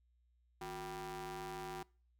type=ring-modulated tone; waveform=sawtooth; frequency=204.9 Hz; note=G#3; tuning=23 cents flat; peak=-36 dBFS; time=0.61-1.83 s; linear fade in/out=5 ms; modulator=568 Hz; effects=noise-tail reverb RT60 0.4 s tail -24 dB re dry + added 60 Hz sine -70 dBFS peak until 2.19 s